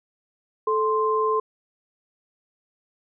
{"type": "tone pair together", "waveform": "sine", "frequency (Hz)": [436, 1046.5], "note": ["A4", "C6"], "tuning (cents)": [-16, 0], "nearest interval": "octave + minor third", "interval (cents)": 1516, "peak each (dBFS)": -22, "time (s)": [0.67, 1.4], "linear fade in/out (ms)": 5, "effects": []}